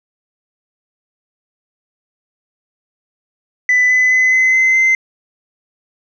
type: tone with pitch steps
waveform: sine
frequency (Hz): 1995 / 2010 / 2025 / 2040 / 2056 / 2071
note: B6 / B6 / B6 / C7 / C7 / C7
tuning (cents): +17 / +30 / +43 / -44 / -31 / -18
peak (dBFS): -7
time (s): 3.69-4.95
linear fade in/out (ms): 2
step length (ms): 210
effects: tanh soft clip ceiling -7 dBFS